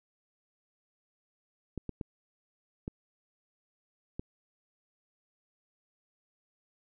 clicks, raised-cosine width 3 ms, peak -23 dBFS, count 5, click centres 1.777 / 1.893 / 2.012 / 2.879 / 4.195 s, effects none

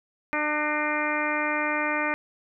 harmonic tone with a mistuned harmonic, 300 Hz, D4, 37 cents sharp, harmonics 1 / 2 / 3 / 4 / 5 / 6 / 7 / 8, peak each -32 / -32 / -32 / -32 / -32 / -32 / -32 / -32 dBFS, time 0.33-2.14 s, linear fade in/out 0 ms, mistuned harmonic 6, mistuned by +35 cents, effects none

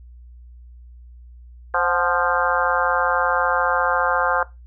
harmonic tone with a mistuned harmonic, 174.61 Hz, F3, in tune, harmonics 3 / 4 / 5 / 6 / 7 / 8 / 9, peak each -25 / -25 / -25 / -25 / -25 / -25 / -25 dBFS, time 1.74-4.43 s, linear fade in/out 2 ms, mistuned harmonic 4, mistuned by +72 cents, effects noise-tail reverb RT60 0.2 s tail -18 dB re dry + added 60 Hz sine -40 dBFS peak until 4.66 s

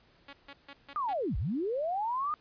5% pulse tone bursts, 280.4 Hz, C#4, 20 cents sharp, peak -34 dBFS, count 5, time 0.28-1.135 s, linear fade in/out 5 ms, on 51 ms, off 150 ms
sine linear two-way sweep, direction down then up, 1244.5 to 40.98 to 1244.5 Hz, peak -29 dBFS, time 0.96-2.34 s, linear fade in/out 0 ms, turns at 1.37 s
effects pink hiss -64 dBFS RMS until 2.4 s + resampled to 11025 Hz

